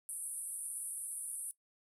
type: band-pass noise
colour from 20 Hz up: white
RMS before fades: -42 dBFS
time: 0.09-1.51 s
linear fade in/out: 0 ms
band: 8900 to 11000 Hz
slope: 96 dB/octave
effects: noise-tail reverb RT60 0.1 s tail -18 dB re dry